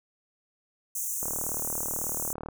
pink high-pass noise, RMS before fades -32 dBFS, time 0.95-2.33 s, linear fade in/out 5 ms, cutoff 6100 Hz, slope 96 dB/octave
click train, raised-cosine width 1 ms, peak -23 dBFS, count 49, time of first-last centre 1.23-2.487 s, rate 38.2 Hz
effects none

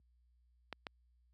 clicks, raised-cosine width 0.3 ms, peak -25 dBFS, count 2, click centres 0.727 / 0.868 s, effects added 60 Hz sine -52 dBFS peak until 1.33 s + high-pass 150 Hz 12 dB/octave

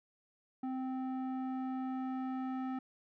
square tone with low-pass filter sweep, 260 Hz, C4, 11 cents flat, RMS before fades -38 dBFS, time 0.63-2.79 s, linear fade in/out 5 ms, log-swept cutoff 840 to 1300 Hz, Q 1.1, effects none

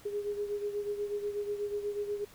sine beating tone pair, 410 / 418.2 Hz, G#4 / G#4, -22 / +12 cents, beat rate 8.2 Hz, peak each -33 / -39 dBFS, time 0.05-2.25 s, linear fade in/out 10 ms, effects pink hiss -56 dBFS RMS until 2.34 s

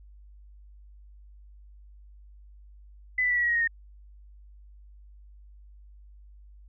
sine tone with pitch steps, 2006 / 1981.8 / 1957.9 / 1934.3 / 1911 / 1888 / 1865.2 / 1842.7 Hz, B6 / B6 / B6 / B6 / A#6 / A#6 / A#6 / A#6, +26 / +5 / -16 / -37 / +43 / +22 / +1 / -21 cents, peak -22 dBFS, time 3.18-3.676 s, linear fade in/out 5 ms, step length 62 ms, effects added 50 Hz sine -48 dBFS peak until 6.68 s

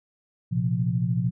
sine chord, Bb suspended second, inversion none, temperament equal with one note detuned, 116.54 / 129.83 / 174.61 Hz, Bb2 / C3 / F3, 0 / -13 / 0 cents, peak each -26 dBFS, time 0.51-1.31 s, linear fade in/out 20 ms, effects none

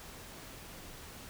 silence, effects pink hiss -49 dBFS RMS until 1.29 s

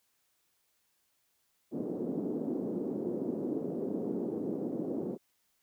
white band-pass noise, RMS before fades -35 dBFS, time 1.71-5.18 s, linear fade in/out 50 ms, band 200 to 390 Hz, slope 24 dB/octave, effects white hiss -75 dBFS RMS until 5.62 s

